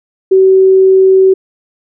sine tone, 380.3 Hz, F#4, 48 cents sharp, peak -3 dBFS, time 0.31-1.34 s, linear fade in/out 10 ms, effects none

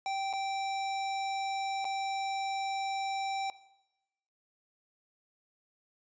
square tone with dropouts, 780 Hz, G5, 9 cents flat, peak -32 dBFS, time 0.06-3.5 s, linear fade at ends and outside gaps 1 ms, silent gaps 0.329-0.335 / 1.845-1.851 s, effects noise-tail reverb RT60 0.9 s tail -17 dB re dry + resampled to 16000 Hz

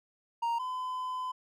triangle tone pair in turn, 932.3 / 1015 Hz, A#5 / B5, 0 / +47 cents, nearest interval minor second, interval 147 cents, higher second, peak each -26 / -31 dBFS, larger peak first, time 0.42-0.59 / 0.59-1.32 s, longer second, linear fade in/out 10 ms, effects none

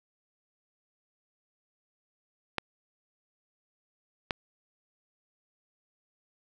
clicks, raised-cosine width 0.3 ms, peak -12 dBFS, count 2, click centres 2.583 / 4.308 s, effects 9-bit

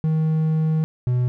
triangle tone pair in turn, 157.8 / 124.2 Hz, D#3 / B2, +25 / +10 cents, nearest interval major third, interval 415 cents, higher first, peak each -15 dBFS, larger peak neither, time 0.04-0.84 / 1.07-1.28 s, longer first, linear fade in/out 0 ms, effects none

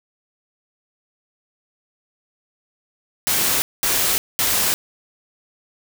white noise bursts, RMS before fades -19 dBFS, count 3, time 3.27-4.74 s, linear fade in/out 0 ms, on 350 ms, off 210 ms, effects none

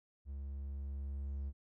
triangle tone with level ramp, 69.3 Hz, C#2, in tune, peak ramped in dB -39 to -35 dBFS, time 0.25-1.53 s, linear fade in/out 50 ms, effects none

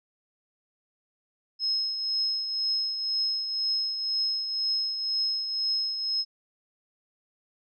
sine tone with tremolo, 5160 Hz, E8, 38 cents flat, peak -23 dBFS, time 1.59-6.25 s, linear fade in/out 50 ms, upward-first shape triangle, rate 2 Hz, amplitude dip 55%, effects none

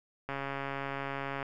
click train, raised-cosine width 0.5 ms, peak -21 dBFS, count 158, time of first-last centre 0.29-1.428 s, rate 138 Hz, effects none

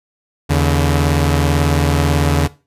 sawtooth tone pair together, 80.4 / 142.6 Hz, E2 / C#3, -43 / +49 cents, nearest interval minor seventh, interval 992 cents, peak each -11 dBFS, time 0.49-2.48 s, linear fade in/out 20 ms, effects noise-tail reverb RT60 0.3 s tail -18 dB re dry + resampled to 32000 Hz

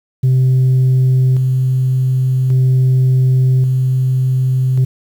sine tone with tremolo, 129.5 Hz, C3, 17 cents flat, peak -6 dBFS, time 0.23-4.85 s, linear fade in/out 10 ms, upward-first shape square, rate 0.44 Hz, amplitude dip 35%, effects tanh soft clip ceiling -7 dBFS + 7-bit

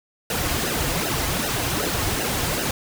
pink noise with flanger, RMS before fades -24 dBFS, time 0.3-2.71 s, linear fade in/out 2 ms, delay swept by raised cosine 0.86 to 5.26 ms, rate 2.6 Hz, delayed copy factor -0.8, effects none

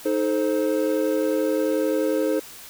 triangle chord, A diminished, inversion second, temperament equal with one note detuned, 311.1 / 431.9 / 523.3 Hz, Eb4 / A4 / C5, 0 / -32 / 0 cents, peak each -22 / -23 / -22 dBFS, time 0.05-2.4 s, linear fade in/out 10 ms, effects white hiss -42 dBFS RMS until 2.69 s

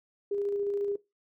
sine tone with tremolo, 404.4 Hz, G#4, 46 cents flat, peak -27 dBFS, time 0.31-0.96 s, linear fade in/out 5 ms, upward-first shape square, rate 14 Hz, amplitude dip 25%, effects noise-tail reverb RT60 0.2 s tail -19 dB re dry

